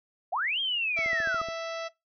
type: linear two-way sweep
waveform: sine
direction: up then down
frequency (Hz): 614 to 3251 to 1227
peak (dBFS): -26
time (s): 0.32-1.42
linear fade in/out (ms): 10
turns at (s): 0.6
type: harmonic tone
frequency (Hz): 660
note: E5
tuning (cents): +2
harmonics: 1 / 2 / 3 / 4 / 5 / 6 / 7 / 8 / 9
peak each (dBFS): -33 / -39 / -43 / -45 / -47 / -49 / -50 / -51 / -52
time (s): 0.96-1.89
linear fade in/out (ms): 20
type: click train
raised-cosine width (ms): 2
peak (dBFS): -30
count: 8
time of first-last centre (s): 0.99-1.486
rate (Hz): 14.1
effects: noise-tail reverb RT60 0.2 s tail -21 dB re dry